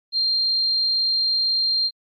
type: tone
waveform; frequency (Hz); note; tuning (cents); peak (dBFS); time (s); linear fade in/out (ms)
sine; 4186; C8; 0; -18; 0.12-1.91; 50
effects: AAC 64 kbps